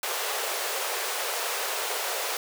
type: high-pass noise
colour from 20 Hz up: pink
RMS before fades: -30 dBFS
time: 0.03-2.37 s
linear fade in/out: 2 ms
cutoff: 420 Hz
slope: 48 dB/octave
effects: none